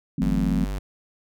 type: chord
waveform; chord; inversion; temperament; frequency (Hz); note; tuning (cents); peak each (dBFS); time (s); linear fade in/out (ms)
sine; F# half-diminished seventh; third; equal; 164.81 / 185 / 220 / 261.6; E3 / F#3 / A3 / C4; 0 / 0 / 0 / 0; -26; 0.18-0.65; 5
type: tone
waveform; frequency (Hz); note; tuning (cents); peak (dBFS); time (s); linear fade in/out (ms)
square; 49; G1; 0; -27; 0.21-0.79; 10
effects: none